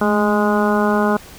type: harmonic tone with a mistuned harmonic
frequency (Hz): 207.6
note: G#3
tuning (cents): 0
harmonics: 1 / 2 / 3 / 4 / 5 / 6 / 7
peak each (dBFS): -17 / -20 / -22 / -23 / -24 / -25 / -25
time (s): 0.01-1.17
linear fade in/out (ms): 5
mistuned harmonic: 1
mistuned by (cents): +40
effects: pink hiss -40 dBFS RMS until 1.38 s